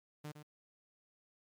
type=tone with echo; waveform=sawtooth; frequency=150 Hz; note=D3; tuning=37 cents sharp; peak=-39 dBFS; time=0.24-0.32 s; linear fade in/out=10 ms; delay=110 ms; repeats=1; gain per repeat=-8 dB; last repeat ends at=0.43 s; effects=MP3 96 kbps